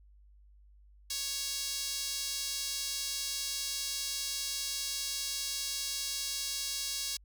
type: tone with high-pass filter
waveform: sawtooth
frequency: 555 Hz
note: C#5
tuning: 2 cents sharp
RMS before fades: -36 dBFS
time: 1.1-7.17 s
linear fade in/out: 5 ms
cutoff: 4800 Hz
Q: 1.6
effects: added 50 Hz sine -56 dBFS peak until 7.24 s